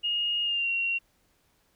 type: tone with pitch glide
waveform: sine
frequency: 2857 to 2747 Hz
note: F7 to F7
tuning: +39 to -29 cents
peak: -25 dBFS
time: 0.03-0.99 s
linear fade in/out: 20 ms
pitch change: -68 cents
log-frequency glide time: 0.43-0.69 s
effects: pink hiss -68 dBFS RMS until 1.75 s